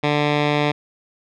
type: tone with low-pass filter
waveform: 10% pulse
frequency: 147.6 Hz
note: D3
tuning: 9 cents sharp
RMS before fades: -19 dBFS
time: 0.03-0.72 s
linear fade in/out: 10 ms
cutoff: 3200 Hz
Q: 1.8
effects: none